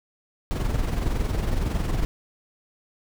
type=noise with amplitude modulation; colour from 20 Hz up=brown; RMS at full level=-22 dBFS; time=0.51-2.05 s; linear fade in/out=0 ms; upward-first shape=sine; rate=21.8 Hz; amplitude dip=55%; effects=none